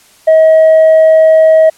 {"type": "tone with tanh clipping", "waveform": "sine", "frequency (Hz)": 637, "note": "D#5", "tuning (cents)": 41, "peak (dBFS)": -3, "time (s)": [0.27, 1.7], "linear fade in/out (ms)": 10, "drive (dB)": 1, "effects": ["white hiss -44 dBFS RMS until 1.77 s", "low-pass 11000 Hz 12 dB/octave"]}